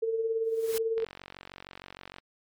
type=tone with tremolo; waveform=sine; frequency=450.5 Hz; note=A4; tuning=41 cents sharp; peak=-24 dBFS; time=0.02-1.05 s; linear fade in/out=10 ms; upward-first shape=sine; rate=18 Hz; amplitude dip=50%
type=noise with exponential growth; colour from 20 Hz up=white; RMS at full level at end=-34 dBFS; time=0.44-0.78 s; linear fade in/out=1 ms; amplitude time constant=72 ms
type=click train; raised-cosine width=0.3 ms; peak=-26 dBFS; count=57; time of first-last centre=0.98-2.184 s; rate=46.5 Hz
effects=MP3 96 kbps